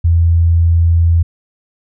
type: tone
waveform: sine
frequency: 84 Hz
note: E2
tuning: 33 cents sharp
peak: -7 dBFS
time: 0.04-1.23 s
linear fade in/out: 10 ms
effects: none